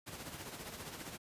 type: noise with tremolo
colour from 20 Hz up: pink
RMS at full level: -44 dBFS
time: 0.06-1.18 s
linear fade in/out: 20 ms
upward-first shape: sine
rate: 15 Hz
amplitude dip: 50%
effects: high-pass 80 Hz 12 dB/octave + resampled to 32000 Hz